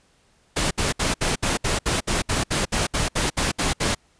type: noise bursts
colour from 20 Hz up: pink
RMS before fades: -22 dBFS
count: 16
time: 0.56-3.95 s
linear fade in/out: 10 ms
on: 150 ms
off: 66 ms
effects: pink hiss -61 dBFS RMS until 4.19 s + resampled to 22050 Hz